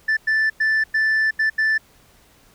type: tone bursts at uneven times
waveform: sine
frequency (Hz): 1760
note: A6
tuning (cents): 0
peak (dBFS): -13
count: 6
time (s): 0.08-0.17 / 0.27-0.5 / 0.6-0.84 / 0.94-1.31 / 1.39-1.5 / 1.58-1.78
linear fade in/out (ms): 10
effects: tanh soft clip ceiling -15 dBFS + pink hiss -54 dBFS RMS until 2.54 s